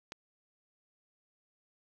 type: click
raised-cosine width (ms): 0.2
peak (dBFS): -24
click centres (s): 0.121
effects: none